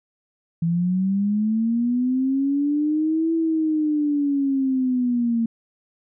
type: linear two-way sweep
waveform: sine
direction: up then down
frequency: 164.5 to 329.6 to 227 Hz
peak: -18 dBFS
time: 0.62-5.46 s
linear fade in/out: 5 ms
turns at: 3.33 s
effects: none